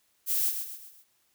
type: noise with echo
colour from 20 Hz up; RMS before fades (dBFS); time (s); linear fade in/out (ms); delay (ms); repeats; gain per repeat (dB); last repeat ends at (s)
violet; -27; 0.26-0.53; 50; 130; 4; -7; 1.05
effects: white hiss -70 dBFS RMS until 1.34 s